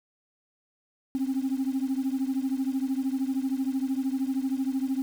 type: beating tone pair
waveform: sine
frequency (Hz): 261.6 / 274.6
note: C4 / C#4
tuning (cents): 0 / -16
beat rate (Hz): 13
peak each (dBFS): -26 / -28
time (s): 1.15-5.02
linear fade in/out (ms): 0
effects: tanh soft clip ceiling -21 dBFS + 8-bit